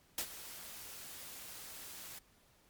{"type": "noise with ADSR envelope", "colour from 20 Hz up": "white", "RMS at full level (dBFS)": -35, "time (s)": [0.18, 2.19], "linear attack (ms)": 3, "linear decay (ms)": 73, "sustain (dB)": -14, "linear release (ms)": 8, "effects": ["pink hiss -68 dBFS RMS until 2.69 s", "MP3 96 kbps"]}